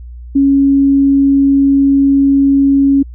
sine tone, 276.4 Hz, C#4, 5 cents flat, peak -6 dBFS, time 0.35-3.03 s, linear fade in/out 10 ms, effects added 60 Hz sine -27 dBFS peak until 3.14 s

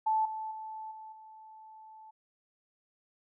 sine tone with level steps, 874 Hz, A5, 12 cents flat, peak -25 / -35 / -39 / -44 / -49 dBFS, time 0.06-2.11 s, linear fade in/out 10 ms, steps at 0.25 / 0.51 / 0.91 / 1.12 s, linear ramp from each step 5 ms, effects none

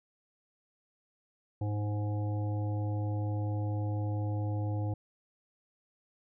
harmonic tone, 104.3 Hz, G#2, 8 cents sharp, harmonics 1 / 3 / 5 / 7 / 8, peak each -30 / -40 / -44 / -47 / -48 dBFS, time 1.61-4.94 s, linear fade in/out 5 ms, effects none

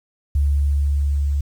sine tone with level ramp, 71.3 Hz, C#2, 49 cents sharp, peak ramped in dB -14 to -17 dBFS, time 0.35-1.41 s, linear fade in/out 5 ms, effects 8-bit

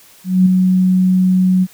sine tone with ADSR envelope, 185 Hz, F#3, in tune, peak -5 dBFS, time 0.24-1.67 s, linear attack 220 ms, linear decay 6 ms, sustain -4 dB, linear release 44 ms, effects white hiss -45 dBFS RMS until 1.73 s

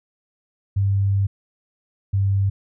sine tone pair in turn, 98.8 / 98.32 Hz, G2 / G2, +14 / +6 cents, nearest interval unison, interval 8 cents, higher first, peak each -16 dBFS, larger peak neither, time 0.76-1.27 / 2.13-2.5 s, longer first, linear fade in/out 10 ms, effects none

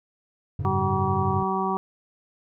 triangle chord, F# suspended second, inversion none, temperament just, 92.5 / 104.06 / 138.75 Hz, F#2 / G#2 / C#3, 0 / +4 / +2 cents, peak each -27 / -27 / -28 dBFS, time 0.59-1.43 s, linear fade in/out 5 ms
harmonic tone, 190.9 Hz, G3, 46 cents flat, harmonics 1 / 2 / 4 / 5 / 6, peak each -29 / -29 / -29 / -29 / -29 dBFS, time 0.65-1.77 s, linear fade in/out 0 ms
effects none

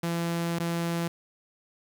sawtooth tone with dropouts, 169.2 Hz, E3, 45 cents sharp, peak -23 dBFS, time 0.03-1.08 s, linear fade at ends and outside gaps 5 ms, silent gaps 0.588-0.599 s, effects 10-bit

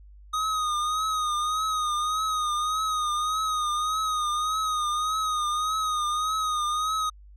square tone with vibrato, 1244.5 Hz, D#6, in tune, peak -25 dBFS, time 0.33-7.1 s, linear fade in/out 10 ms, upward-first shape triangle, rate 1.7 Hz, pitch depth 61 cents each way, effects added 50 Hz sine -46 dBFS peak until 7.36 s + low-pass 9000 Hz 12 dB/octave

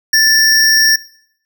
square tone pair together, 1760 / 5588 Hz, A6 / F8, 0 / 0 cents, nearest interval octave + minor sixth, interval 2000 cents, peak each -11 dBFS, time 0.13-0.96 s, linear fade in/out 5 ms, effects noise-tail reverb RT60 0.7 s tail -21 dB re dry

